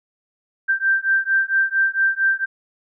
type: beating tone pair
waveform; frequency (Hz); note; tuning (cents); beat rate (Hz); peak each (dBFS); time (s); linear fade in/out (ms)
sine; 1568 / 1572.4; G6 / G6; 0 / +5; 4.4; -19; 0.68-2.46; 20
effects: none